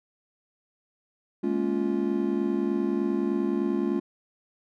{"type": "chord", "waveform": "triangle", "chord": "Bb minor seventh", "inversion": "third", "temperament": "just", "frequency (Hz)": [209.8, 233.1, 279.7, 349.6], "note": ["Ab3", "Bb3", "Db4", "F4"], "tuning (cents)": [18, 0, 16, 2], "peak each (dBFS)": [-27, -31, -27, -26], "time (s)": [1.43, 4], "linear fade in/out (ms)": 10, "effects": []}